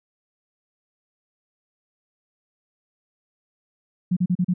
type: tone bursts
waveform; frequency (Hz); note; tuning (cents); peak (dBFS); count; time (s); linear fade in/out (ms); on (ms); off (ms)
sine; 180; F#3; -47; -17; 5; 4.11-4.539; 10; 57; 36
effects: none